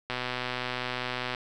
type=click train; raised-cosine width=0.3 ms; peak=-15 dBFS; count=157; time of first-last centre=0.1-1.348 s; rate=125 Hz; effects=none